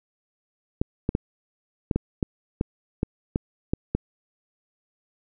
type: clicks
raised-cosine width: 3 ms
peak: -9 dBFS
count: 11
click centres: 0.815 / 1.091 / 1.151 / 1.912 / 1.96 / 2.228 / 2.611 / 3.031 / 3.359 / 3.735 / 3.95 s
effects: none